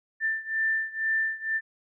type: beating tone pair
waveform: sine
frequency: 1778 / 1780.1 Hz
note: A6 / A6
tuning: +18 / +20 cents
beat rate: 2.1 Hz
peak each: -27 / -29 dBFS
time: 0.2-1.61 s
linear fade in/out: 50 ms
effects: none